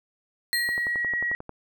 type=tone; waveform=sine; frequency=1911 Hz; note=A#6; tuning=43 cents sharp; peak=-24 dBFS; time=0.53-1.35 s; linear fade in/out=0 ms
type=tone with exponential decay; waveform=sawtooth; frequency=4186 Hz; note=C8; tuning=in tune; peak=-21 dBFS; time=0.53-1.04 s; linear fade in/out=0 ms; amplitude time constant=110 ms
type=click train; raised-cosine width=1 ms; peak=-23 dBFS; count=10; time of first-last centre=0.69-1.494 s; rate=11.2 Hz
effects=none